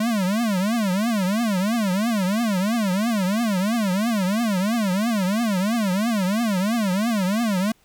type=tone with vibrato; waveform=square; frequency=207.7 Hz; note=G#3; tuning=in tune; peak=-20 dBFS; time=0-7.72 s; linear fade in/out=5 ms; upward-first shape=triangle; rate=3 Hz; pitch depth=280 cents each way; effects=pink hiss -60 dBFS RMS until 7.84 s